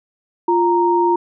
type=tone pair together; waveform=sine; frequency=348.7 / 931 Hz; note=F4 / A#5; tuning=-3 / -2 cents; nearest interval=octave + perfect fourth; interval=1701 cents; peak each=-15 dBFS; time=0.48-1.16 s; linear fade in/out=5 ms; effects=none